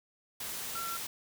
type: tone in noise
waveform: sine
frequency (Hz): 1358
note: F6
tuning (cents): -49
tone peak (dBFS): -37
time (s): 0.75-0.97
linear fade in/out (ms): 5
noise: white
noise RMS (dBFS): -39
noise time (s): 0.4-1.07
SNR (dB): -1
effects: none

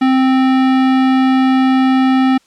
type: tone with hard clipping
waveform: sine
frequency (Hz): 261.7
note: C4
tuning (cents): 0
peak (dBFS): -11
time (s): 0.01-2.38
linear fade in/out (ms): 10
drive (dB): 18
effects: white hiss -54 dBFS RMS until 2.46 s + low-pass 7000 Hz 12 dB/octave

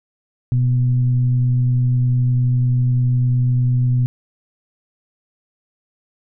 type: tone with frequency modulation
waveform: sine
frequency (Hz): 124.8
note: B2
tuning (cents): +19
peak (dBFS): -13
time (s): 0.52-4.06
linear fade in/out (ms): 0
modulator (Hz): 119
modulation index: 0.3
effects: none

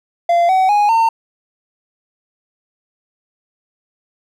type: tone with pitch steps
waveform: triangle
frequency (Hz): 688 / 754.6 / 827.7 / 907.8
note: F5 / F#5 / G#5 / A#5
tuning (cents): -26 / +34 / -6 / -46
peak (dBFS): -8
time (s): 0.29-1.09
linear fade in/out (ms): 5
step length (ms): 200
effects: none

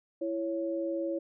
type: tone pair together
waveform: sine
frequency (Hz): 333 / 554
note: E4 / C#5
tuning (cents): +18 / -1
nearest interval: major sixth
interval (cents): 881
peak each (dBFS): -32 / -33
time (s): 0.21-1.19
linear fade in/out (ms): 10
effects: none

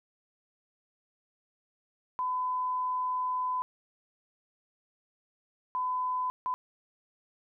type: tone bursts at uneven times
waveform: sine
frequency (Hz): 1008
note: B5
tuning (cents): +35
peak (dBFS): -28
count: 3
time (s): 2.19-3.62 / 5.75-6.3 / 6.46-6.54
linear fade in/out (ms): 0
effects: none

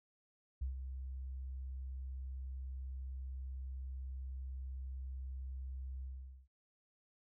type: tone with ADSR envelope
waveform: sine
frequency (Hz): 65.41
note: C2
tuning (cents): 0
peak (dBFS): -34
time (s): 0.61-6.48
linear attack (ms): 10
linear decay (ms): 120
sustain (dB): -7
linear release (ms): 450
effects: none

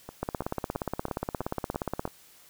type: two click trains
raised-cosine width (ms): 1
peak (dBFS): -24 / -15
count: 7 / 32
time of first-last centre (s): 0.09-2.077 / 0.23-2.054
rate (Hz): 3.02 / 17
effects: white hiss -56 dBFS RMS until 2.49 s

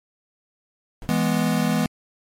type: noise with exponential decay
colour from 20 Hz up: brown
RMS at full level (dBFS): -30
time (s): 1.02-1.22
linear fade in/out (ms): 1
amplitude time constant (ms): 43
type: chord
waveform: square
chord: E major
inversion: none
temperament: equal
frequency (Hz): 164.81 / 207.7 / 246.9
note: E3 / G#3 / B3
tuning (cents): 0 / 0 / 0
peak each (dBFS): -24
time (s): 1.09-1.86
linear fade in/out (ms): 0
effects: MP3 64 kbps

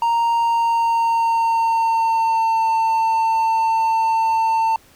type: tone with pitch glide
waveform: triangle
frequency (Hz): 930 to 897.8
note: A#5 to A5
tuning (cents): -4 to +35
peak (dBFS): -13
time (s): 0.02-4.76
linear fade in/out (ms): 2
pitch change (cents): -61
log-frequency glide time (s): 0.36-2.66
effects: pink hiss -51 dBFS RMS until 4.95 s

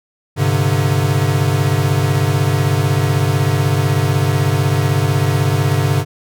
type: chord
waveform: square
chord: G suspended fourth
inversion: none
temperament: equal with one note detuned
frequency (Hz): 100.58 / 130.81 / 146.83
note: G2 / C3 / D3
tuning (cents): +45 / 0 / 0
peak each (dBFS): -18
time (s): 0.36-6.05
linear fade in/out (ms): 50
effects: none

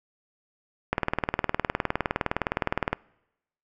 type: click train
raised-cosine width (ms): 0.5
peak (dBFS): -8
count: 40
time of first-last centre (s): 0.93-2.93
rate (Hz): 19.5
effects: noise-tail reverb RT60 0.9 s tail -25 dB re dry

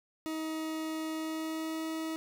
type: tone with pitch glide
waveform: 40% pulse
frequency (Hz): 316.7 to 320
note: D#4 to D#4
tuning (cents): +31 to +49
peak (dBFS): -33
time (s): 0.26-2.16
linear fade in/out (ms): 0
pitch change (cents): +18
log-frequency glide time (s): 1.14-1.85
effects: none

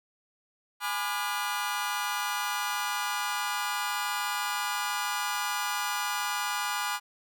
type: chord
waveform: sawtooth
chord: G# diminished seventh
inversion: none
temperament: just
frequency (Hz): 830.6 / 996.7 / 1196.1 / 1435.3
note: G#5 / B5 / D6 / F6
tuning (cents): 0 / +16 / +31 / +47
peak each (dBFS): -31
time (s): 0.8-7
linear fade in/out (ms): 50
effects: none

